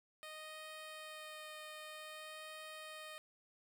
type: tone with vibrato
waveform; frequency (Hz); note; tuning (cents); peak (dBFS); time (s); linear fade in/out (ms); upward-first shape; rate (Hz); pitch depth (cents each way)
10% pulse; 619; D#5; -9; -40; 0.23-3.18; 0; sine; 0.52; 10
effects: none